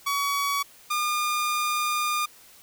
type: tone pair in turn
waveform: sawtooth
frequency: 1130 / 1210.8 Hz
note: C#6 / D#6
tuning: +33 / -48 cents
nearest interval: minor second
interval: 119 cents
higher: second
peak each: -20 dBFS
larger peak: neither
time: 0.06-0.63 / 0.9-2.26 s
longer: second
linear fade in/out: 10 ms
effects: white hiss -52 dBFS RMS until 2.62 s